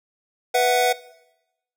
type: chord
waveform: square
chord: B suspended fourth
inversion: none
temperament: equal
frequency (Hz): 493.9 / 659.3 / 740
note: B4 / E5 / F#5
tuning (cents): 0 / 0 / 0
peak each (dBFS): -21 / -25 / -20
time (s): 0.54-0.93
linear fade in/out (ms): 10
effects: noise-tail reverb RT60 0.9 s tail -19 dB re dry